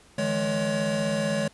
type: tone cluster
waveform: square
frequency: 153.7 / 169.4 / 210.2 / 563 Hz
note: D#3 / E3 / G#3 / C#5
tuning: -21 / +48 / +21 / +27 cents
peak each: -33 / -36 / -29 / -28 dBFS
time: 0.18-1.48 s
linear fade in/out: 5 ms
effects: pink hiss -55 dBFS RMS until 1.53 s + resampled to 24000 Hz